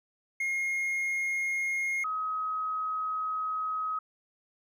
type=tone pair in turn; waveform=triangle / sine; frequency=2144 / 1268.6 Hz; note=C7 / D#6; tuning=+42 / +33 cents; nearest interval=major sixth; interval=909 cents; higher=first; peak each=-26 / -29 dBFS; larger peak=first; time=0.4-2.04 / 2.04-3.99 s; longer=second; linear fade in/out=5 ms; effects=none